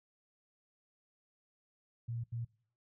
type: tone bursts at uneven times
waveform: sine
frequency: 117.1 Hz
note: A#2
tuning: 8 cents sharp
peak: -36 dBFS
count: 2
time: 2.08-2.24 / 2.32-2.45 s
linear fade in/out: 10 ms
effects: noise-tail reverb RT60 0.5 s tail -22 dB re dry